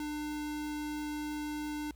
square tone, 299.5 Hz, D4, 34 cents sharp, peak -36 dBFS, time 0-1.91 s, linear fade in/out 2 ms, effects added 60 Hz sine -51 dBFS peak until 1.95 s + pink hiss -69 dBFS RMS until 1.95 s

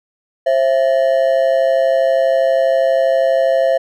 triangle ring-modulated tone, 600 Hz, D5, 37 cents sharp, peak -6 dBFS, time 0.46-3.78 s, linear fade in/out 10 ms, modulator 66.2 Hz, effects none

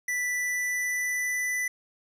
square tone with pitch glide, 1975.5 to 1990.4 Hz, B6 to B6, 0 to +13 cents, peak -27 dBFS, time 0.08-1.68 s, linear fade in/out 5 ms, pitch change +13 cents, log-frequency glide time 0.29-1.5 s, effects resampled to 32000 Hz + 9-bit

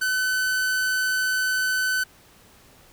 45% pulse tone, 1513 Hz, F#6, 38 cents sharp, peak -21 dBFS, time 0.01-2.04 s, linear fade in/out 10 ms, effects pink hiss -53 dBFS RMS until 2.92 s

